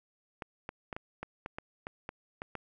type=clicks; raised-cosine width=0.5 ms; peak=-23 dBFS; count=11; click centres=0.422 / 0.691 / 0.928 / 0.965 / 1.23 / 1.461 / 1.585 / 1.869 / 2.091 / 2.419 / 2.553 s; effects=none